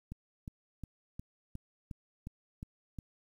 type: click train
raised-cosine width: 5 ms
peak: -29 dBFS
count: 9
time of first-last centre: 0.12-2.987 s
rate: 2.79 Hz
effects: 10-bit